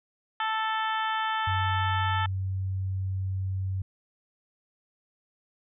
harmonic tone, 440 Hz, A4, in tune, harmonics 2 / 3 / 4 / 5 / 6 / 7 / 8, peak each -29 / -31 / -33 / -42 / -44 / -38 / -42 dBFS, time 0.4-2.26 s, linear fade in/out 2 ms
sine tone, 95 Hz, F#2, 46 cents sharp, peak -27 dBFS, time 1.47-3.82 s, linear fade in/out 5 ms
effects none

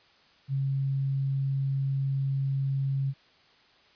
sine tone, 136.4 Hz, C#3, 28 cents flat, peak -25 dBFS, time 0.48-3.14 s, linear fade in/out 50 ms, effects white hiss -60 dBFS RMS until 3.95 s + resampled to 11025 Hz

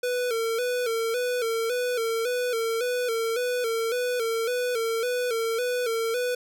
square tone with vibrato, 474 Hz, A#4, 29 cents sharp, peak -25 dBFS, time 0.03-6.35 s, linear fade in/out 5 ms, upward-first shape square, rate 1.8 Hz, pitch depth 74 cents each way, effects none

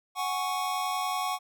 square chord, F# suspended second, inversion none, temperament equal, 740 / 830.6 / 1108.7 Hz, F#5 / G#5 / C#6, 0 / 0 / 0 cents, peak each -33 / -36 / -32 dBFS, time 0.15-1.39 s, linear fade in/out 50 ms, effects none

